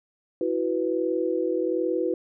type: chord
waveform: sine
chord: E suspended second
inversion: none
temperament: just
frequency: 329.6 / 370.8 / 494.4 Hz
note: E4 / F#4 / B4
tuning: 0 / +4 / +2 cents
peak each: -27 dBFS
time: 0.41-2.14 s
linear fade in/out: 2 ms
effects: none